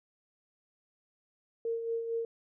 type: tone with tremolo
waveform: sine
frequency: 459.5 Hz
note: A#4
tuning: 25 cents flat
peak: -29 dBFS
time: 1.65-2.25 s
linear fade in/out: 2 ms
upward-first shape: sine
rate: 4.4 Hz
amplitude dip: 50%
effects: none